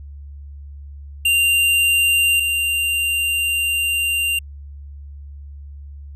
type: tone pair in turn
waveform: square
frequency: 2782 / 2782 Hz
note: F7 / F7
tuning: -7 / -7 cents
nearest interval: unison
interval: 0 cents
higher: neither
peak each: -14 / -18 dBFS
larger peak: first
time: 1.25-2.4 / 2.4-4.39 s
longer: second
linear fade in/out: 5 ms
effects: added 71 Hz sine -33 dBFS peak until 6.15 s + resampled to 32000 Hz